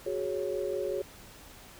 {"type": "chord", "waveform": "sine", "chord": "F# suspended second", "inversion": "none", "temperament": "equal", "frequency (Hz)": [370, 415.3, 554.4], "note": ["F#4", "G#4", "C#5"], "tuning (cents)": [0, 0, 0], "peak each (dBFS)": -34, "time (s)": [0.06, 1.02], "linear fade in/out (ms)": 5, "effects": ["pink hiss -51 dBFS RMS until 1.79 s"]}